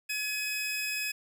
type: tone pair together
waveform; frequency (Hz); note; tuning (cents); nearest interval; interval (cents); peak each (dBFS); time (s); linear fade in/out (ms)
sawtooth; 1698 / 2536; G#6 / D#7; +38 / +32; perfect fifth; 694; -36 / -28; 0.09-1.12; 10
effects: none